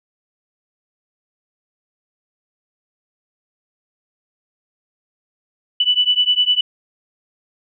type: beating tone pair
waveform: sine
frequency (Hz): 2968 / 2977.9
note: F#7 / F#7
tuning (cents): +5 / +10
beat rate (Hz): 9.9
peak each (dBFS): -16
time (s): 5.8-6.61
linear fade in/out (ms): 5
effects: none